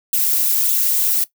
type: noise with flanger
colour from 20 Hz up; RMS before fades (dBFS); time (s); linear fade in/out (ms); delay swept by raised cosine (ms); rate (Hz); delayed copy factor
violet; -17; 0.13-1.24; 2; 0.27 to 2.97; 1.7; +0.55
effects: noise-tail reverb RT60 0.1 s tail -17 dB re dry